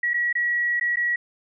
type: tone with dropouts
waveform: sine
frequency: 1921 Hz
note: B6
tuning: 48 cents flat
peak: -20 dBFS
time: 0.03-1.16 s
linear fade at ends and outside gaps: 5 ms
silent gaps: 0.135-0.141 / 0.328-0.352 / 0.798-0.81 / 0.959-0.969 s
effects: none